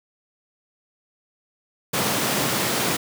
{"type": "high-pass noise", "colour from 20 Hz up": "pink", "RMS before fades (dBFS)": -23, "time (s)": [1.93, 2.97], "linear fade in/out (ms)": 10, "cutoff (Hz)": 130, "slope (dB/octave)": 24, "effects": []}